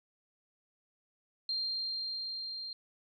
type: tone with level ramp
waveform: sine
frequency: 4186 Hz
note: C8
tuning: in tune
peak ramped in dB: -31 to -39 dBFS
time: 1.49-2.73 s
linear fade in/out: 2 ms
effects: none